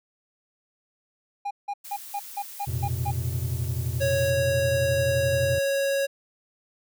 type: tone bursts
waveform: triangle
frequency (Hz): 810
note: G#5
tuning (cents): -43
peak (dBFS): -25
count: 8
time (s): 1.45-3.112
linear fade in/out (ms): 10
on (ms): 59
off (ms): 170
type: noise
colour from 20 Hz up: blue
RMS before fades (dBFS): -41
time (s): 1.84-4.31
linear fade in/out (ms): 10
type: chord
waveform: triangle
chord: F suspended fourth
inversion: none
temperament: equal with one note detuned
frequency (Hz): 87.31 / 116.54 / 128.12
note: F2 / Bb2 / C3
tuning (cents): 0 / 0 / -36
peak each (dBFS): -28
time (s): 2.67-5.59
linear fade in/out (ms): 10
type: tone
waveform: square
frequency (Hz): 552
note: C#5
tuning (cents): -7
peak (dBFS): -23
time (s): 4-6.07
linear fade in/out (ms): 20
effects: none